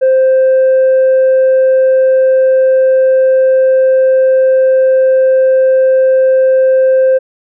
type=tone with tanh clipping; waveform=sine; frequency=523.3 Hz; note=C5; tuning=in tune; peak=-6 dBFS; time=0.01-7.19 s; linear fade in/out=20 ms; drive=1 dB; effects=none